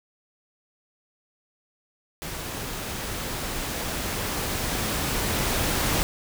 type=noise with level ramp; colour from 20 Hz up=pink; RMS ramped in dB=-34 to -24 dBFS; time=2.22-6.03 s; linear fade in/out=0 ms; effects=none